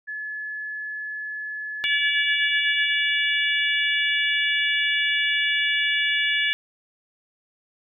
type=tone; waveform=sine; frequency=1714 Hz; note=A6; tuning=46 cents flat; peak=-29 dBFS; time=0.07-2.93 s; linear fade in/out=20 ms
type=harmonic tone; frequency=574 Hz; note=D5; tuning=40 cents flat; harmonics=3 / 4 / 5 / 6; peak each=-24 / -25 / -26 / -27 dBFS; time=1.84-6.53 s; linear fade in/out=0 ms
effects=none